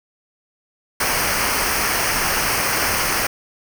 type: noise with comb filter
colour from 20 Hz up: pink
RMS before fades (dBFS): -20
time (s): 1-3.27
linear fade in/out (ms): 5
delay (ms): 0.27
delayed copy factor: -0.7
effects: none